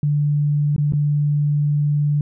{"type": "tone with dropouts", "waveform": "sine", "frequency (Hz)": 146.83, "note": "D3", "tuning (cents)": 0, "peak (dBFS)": -15, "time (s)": [0.03, 2.21], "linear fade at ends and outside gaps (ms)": 2, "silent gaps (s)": [[0.763, 0.78], [0.923, 0.934]], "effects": []}